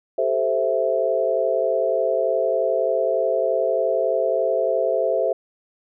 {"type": "chord", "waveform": "sine", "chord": "A minor seventh", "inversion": "third", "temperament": "equal with one note detuned", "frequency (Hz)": [388.8, 440, 523.3, 659.3], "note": ["G4", "A4", "C5", "E5"], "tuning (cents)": [-14, 0, 0, 0], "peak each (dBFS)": [-27, -25, -22, -22], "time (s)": [0.18, 5.33], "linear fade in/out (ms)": 5, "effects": []}